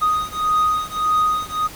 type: beating tone pair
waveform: triangle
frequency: 1244.5 / 1246.2 Hz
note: D#6 / D#6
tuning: 0 / +2 cents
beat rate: 1.7 Hz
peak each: -18 dBFS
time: 0.01-1.68 s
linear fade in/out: 20 ms
effects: pink hiss -37 dBFS RMS until 1.75 s